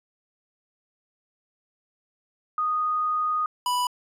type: tone pair in turn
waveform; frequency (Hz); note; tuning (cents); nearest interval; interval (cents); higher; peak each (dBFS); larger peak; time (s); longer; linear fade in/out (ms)
sine / square; 1239 / 987; D#6 / B5; -8 / -1; major third; 393; first; -22 / -23; first; 2.58-3.46 / 3.66-3.87; first; 2
effects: resampled to 32000 Hz